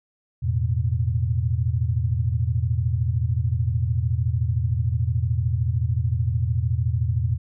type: chord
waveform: sine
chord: E suspended fourth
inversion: none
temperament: equal with one note detuned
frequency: 84.24 / 110 / 123.47 Hz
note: E2 / A2 / B2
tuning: +38 / 0 / 0 cents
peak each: -24 dBFS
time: 0.42-7.38 s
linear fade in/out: 20 ms
effects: none